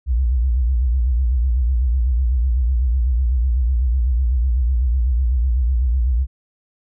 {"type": "tone with vibrato", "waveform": "sine", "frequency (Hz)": 61.74, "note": "B1", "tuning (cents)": 0, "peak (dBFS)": -14, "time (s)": [0.06, 6.27], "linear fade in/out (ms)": 50, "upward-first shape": "sine", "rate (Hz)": 8, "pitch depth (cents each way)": 150, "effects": []}